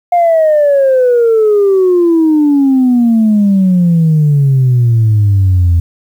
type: exponential sweep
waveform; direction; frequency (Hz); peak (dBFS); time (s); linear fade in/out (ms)
sine; down; 710 to 83.4; -4; 0.12-5.8; 5
effects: tanh soft clip ceiling -3 dBFS + 7-bit